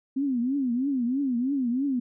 sine tone with vibrato, 258.6 Hz, C4, 20 cents flat, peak -23 dBFS, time 0.16-2 s, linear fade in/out 10 ms, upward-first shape triangle, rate 3.1 Hz, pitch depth 200 cents each way, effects none

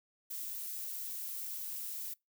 violet noise, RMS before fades -41 dBFS, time 0.3-2.14 s, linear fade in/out 10 ms, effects noise-tail reverb RT60 0.2 s tail -25 dB re dry

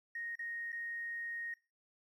triangle tone with dropouts, 1864.7 Hz, A#6, in tune, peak -35 dBFS, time 0.15-1.54 s, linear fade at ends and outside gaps 5 ms, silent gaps 0.355-0.391 / 0.721-0.727 s, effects noise-tail reverb RT60 0.3 s tail -23 dB re dry + tanh soft clip ceiling -37 dBFS

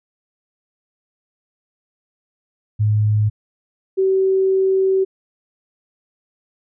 sine tone pair in turn, 106.2 / 382.2 Hz, G#2 / G4, +39 / -44 cents, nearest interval octave + minor seventh, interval 2217 cents, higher second, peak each -13 dBFS, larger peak neither, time 2.79-3.3 / 3.97-5.05 s, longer second, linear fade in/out 20 ms, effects none

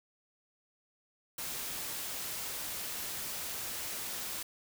white noise, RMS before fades -39 dBFS, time 1.38-4.43 s, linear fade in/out 5 ms, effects none

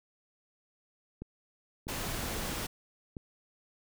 click train, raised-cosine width 3 ms, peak -27 dBFS, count 4, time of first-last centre 1.22-3.168 s, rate 1.54 Hz
pink noise, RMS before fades -36 dBFS, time 1.88-2.67 s, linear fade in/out 10 ms
effects none

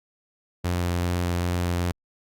sawtooth tone with vibrato, 87.9 Hz, F2, 12 cents sharp, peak -19 dBFS, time 0.64-1.92 s, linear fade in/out 10 ms, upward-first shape sine, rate 2.5 Hz, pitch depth 10 cents each way, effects Opus 48 kbps

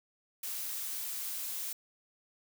blue noise, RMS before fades -38 dBFS, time 0.43-1.73 s, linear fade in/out 5 ms, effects none

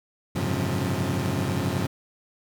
25% pulse tone cluster, 92.4 / 104.5 / 129.9 / 140.5 / 177.1 Hz, F#2 / G#2 / C3 / C#3 / F3, -2 / +11 / -12 / +24 / +24 cents, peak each -27 dBFS, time 0.35-1.87 s, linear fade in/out 10 ms, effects none

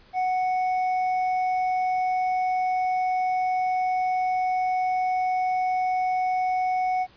triangle tone with hard clipping, 740 Hz, F#5, in tune, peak -23 dBFS, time 0.13-7.07 s, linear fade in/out 50 ms, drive 8 dB, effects pink hiss -55 dBFS RMS until 7.16 s + resampled to 11025 Hz

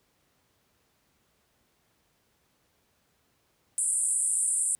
white band-pass noise, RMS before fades -27 dBFS, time 3.78-4.75 s, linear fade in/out 0 ms, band 8100 to 9800 Hz, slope 96 dB/octave, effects pink hiss -70 dBFS RMS until 4.79 s + high-pass 60 Hz 12 dB/octave

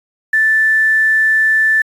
sine tone with quantisation, 1760 Hz, A6, in tune, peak -9 dBFS, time 0.33-1.82 s, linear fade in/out 5 ms, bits 6, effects resampled to 32000 Hz

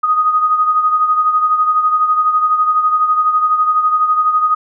sine beating tone pair, 1244.5 / 1256.5 Hz, D#6 / D#6, 0 / +17 cents, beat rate 12 Hz, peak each -11 / -19 dBFS, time 0.03-4.55 s, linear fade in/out 10 ms, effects none

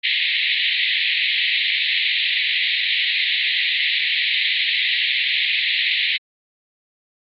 pink band-pass noise, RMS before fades -20 dBFS, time 0.03-6.18 s, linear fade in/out 20 ms, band 1900 to 4100 Hz, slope 96 dB/octave, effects AAC 48 kbps

